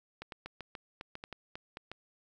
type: clicks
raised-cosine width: 0.3 ms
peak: -26 dBFS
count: 12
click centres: 0.22 / 0.322 / 0.46 / 0.607 / 0.752 / 1.011 / 1.154 / 1.239 / 1.327 / 1.555 / 1.771 / 1.916 s
effects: 11-bit